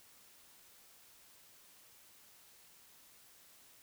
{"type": "silence", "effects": ["white hiss -62 dBFS RMS until 3.82 s"]}